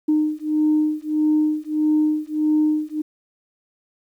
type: beating tone pair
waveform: sine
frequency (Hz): 305.2 / 306.8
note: D#4 / D#4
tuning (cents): -33 / -24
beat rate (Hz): 1.6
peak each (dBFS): -19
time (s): 0.08-3.02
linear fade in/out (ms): 10
effects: tanh soft clip ceiling -10 dBFS + 9-bit